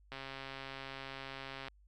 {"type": "click train", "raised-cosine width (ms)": 0.3, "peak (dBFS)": -28, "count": 212, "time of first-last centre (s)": [0.12, 1.683], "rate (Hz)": 135, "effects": ["added 50 Hz sine -61 dBFS peak until 1.87 s"]}